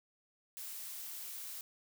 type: noise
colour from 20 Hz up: blue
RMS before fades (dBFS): -45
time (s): 0.57-1.61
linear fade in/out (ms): 0
effects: none